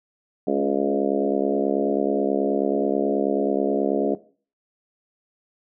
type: harmonic tone with a mistuned harmonic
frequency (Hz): 69.3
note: C#2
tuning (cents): 0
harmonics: 3 / 4 / 5 / 6 / 7 / 8 / 9 / 10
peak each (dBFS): -28 / -25 / -28 / -25 / -29 / -30 / -28 / -32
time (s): 0.47-4.15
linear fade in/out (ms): 5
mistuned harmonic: 5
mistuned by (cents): +16
effects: noise-tail reverb RT60 0.4 s tail -17 dB re dry